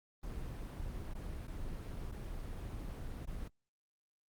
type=noise with dropouts; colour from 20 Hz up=brown; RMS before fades=-42 dBFS; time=0.23-3.48 s; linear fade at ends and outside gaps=5 ms; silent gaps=1.136-1.15 / 1.472-1.478 / 2.116-2.121 / 3.255-3.273 s; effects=Opus 24 kbps